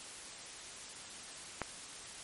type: click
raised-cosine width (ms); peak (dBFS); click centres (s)
0.5; -19; 1.617
effects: white hiss -48 dBFS RMS until 2.23 s + MP3 48 kbps